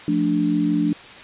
sine chord, D minor, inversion first, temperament equal, 174.61 / 220 / 293.7 Hz, F3 / A3 / D4, 0 / 0 / 0 cents, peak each -23 / -24 / -19 dBFS, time 0.08-0.93 s, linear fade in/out 2 ms, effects white hiss -40 dBFS RMS until 1.23 s + resampled to 8000 Hz

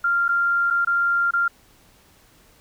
sine tone with dropouts, 1391 Hz, F6, 7 cents flat, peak -17 dBFS, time 0.04-1.48 s, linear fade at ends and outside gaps 5 ms, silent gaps 0.282-0.289 / 0.703-0.707 / 0.849-0.871 / 1.309-1.335 s, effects pink hiss -55 dBFS RMS until 2.6 s

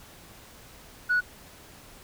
sine tone, 1468 Hz, F#6, 14 cents flat, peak -19 dBFS, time 1.09-1.21 s, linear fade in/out 20 ms, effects tanh soft clip ceiling -18 dBFS + pink hiss -50 dBFS RMS until 2.03 s

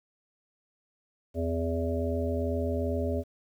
harmonic tone with a mistuned harmonic, 82.41 Hz, E2, in tune, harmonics 1 / 3 / 5 / 7 / 8, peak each -30 / -33 / -34 / -34 / -39 dBFS, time 1.34-3.24 s, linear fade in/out 50 ms, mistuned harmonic 3, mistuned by +53 cents, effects 10-bit

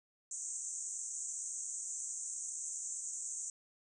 pink band-pass noise, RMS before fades -42 dBFS, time 0.31-3.5 s, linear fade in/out 2 ms, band 6300 to 8400 Hz, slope 96 dB/octave, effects none

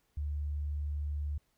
sine tone, 73.42 Hz, D2, in tune, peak -32 dBFS, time 0.17-1.38 s, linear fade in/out 5 ms, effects pink hiss -75 dBFS RMS until 1.57 s

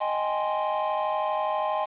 triangle chord, Ab major seventh, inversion second, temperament equal with one note detuned, 622.3 / 784 / 836.4 / 1046.5 Hz, Eb5 / G5 / Ab5 / C6, 0 / 0 / +12 / 0 cents, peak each -27 / -30 / -28 / -28 dBFS, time 0-1.86 s, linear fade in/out 20 ms, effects resampled to 8000 Hz + 8-bit

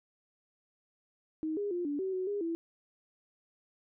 sine tone with pitch steps, 314.1 / 408.4 / 351.9 / 289.2 / 380.3 / 371.4 / 407.9 / 332.5 Hz, D#4 / G#4 / F4 / D4 / F#4 / F#4 / G#4 / E4, +16 / -29 / +13 / -27 / +48 / +7 / -31 / +15 cents, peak -31 dBFS, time 1.43-2.55 s, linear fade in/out 0 ms, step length 140 ms, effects none

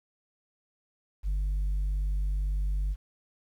sine tone, 48.97 Hz, G1, 1 cent flat, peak -23 dBFS, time 1.23-2.96 s, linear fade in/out 50 ms, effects tanh soft clip ceiling -25 dBFS + 10-bit

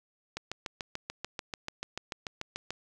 click train, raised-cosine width 0.2 ms, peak -18 dBFS, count 17, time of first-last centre 0.37-2.706 s, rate 6.85 Hz, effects none

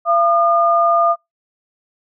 sine tone pair together, 680.8 / 1213 Hz, F5 / D#6, -44 / -44 cents, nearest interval minor seventh, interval 1000 cents, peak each -14 dBFS, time 0.05-1.16 s, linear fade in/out 50 ms, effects noise-tail reverb RT60 0.2 s tail -26 dB re dry

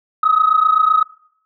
sine tone pair together, 1254.2 / 1282 Hz, D#6 / E6, +13 / -49 cents, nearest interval unison, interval 38 cents, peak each -13 dBFS, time 0.23-1.03 s, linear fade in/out 5 ms, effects noise-tail reverb RT60 0.7 s tail -22 dB re dry + tanh soft clip ceiling -4 dBFS

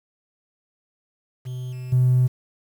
triangle tone with level steps, 126.5 Hz, B2, 42 cents sharp, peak -26 / -28 / -11 dBFS, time 1.45-2.28 s, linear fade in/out 20 ms, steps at 1.72 / 1.92 s, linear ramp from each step 10 ms, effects tanh soft clip ceiling -11 dBFS + 8-bit

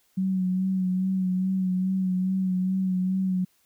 sine tone with vibrato, 186.7 Hz, F#3, 16 cents sharp, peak -22 dBFS, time 0.17-3.45 s, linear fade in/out 10 ms, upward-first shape sine, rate 2.4 Hz, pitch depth 31 cents each way, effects white hiss -66 dBFS RMS until 3.65 s

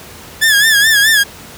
sawtooth tone with vibrato, 1712 Hz, A6, 48 cents flat, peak -4 dBFS, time 0.41-1.24 s, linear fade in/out 20 ms, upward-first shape sine, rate 4.7 Hz, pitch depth 92 cents each way, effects pink hiss -34 dBFS RMS until 1.57 s + high-pass 60 Hz 12 dB/octave

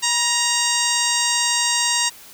harmonic tone with a mistuned harmonic, 938 Hz, A#5, 11 cents sharp, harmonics 1 / 2 / 3 / 4 / 5 / 6 / 7 / 8 / 9, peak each -26 / -26 / -26 / -26 / -26 / -26 / -26 / -26 / -26 dBFS, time 0.02-2.1 s, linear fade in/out 20 ms, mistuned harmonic 1, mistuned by +45 cents, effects white hiss -43 dBFS RMS until 2.33 s

